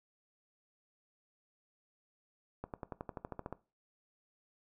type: accelerating click train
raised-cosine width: 1 ms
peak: -26 dBFS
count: 12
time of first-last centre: 2.64-3.526 s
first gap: 98 ms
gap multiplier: 0.96
effects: noise-tail reverb RT60 0.3 s tail -18 dB re dry